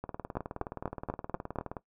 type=two click trains; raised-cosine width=1 ms; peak=-17 / -23 dBFS; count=6 / 34; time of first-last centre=0.37-1.587 / 0.04-1.768 s; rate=4.11 / 19.1 Hz; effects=noise-tail reverb RT60 0.1 s tail -17 dB re dry